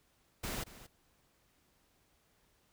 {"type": "noise with echo", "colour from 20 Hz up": "pink", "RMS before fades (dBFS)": -39, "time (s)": [0.43, 0.64], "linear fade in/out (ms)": 10, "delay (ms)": 230, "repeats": 1, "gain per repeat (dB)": -15, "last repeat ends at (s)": 0.87, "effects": ["pink hiss -72 dBFS RMS until 2.72 s"]}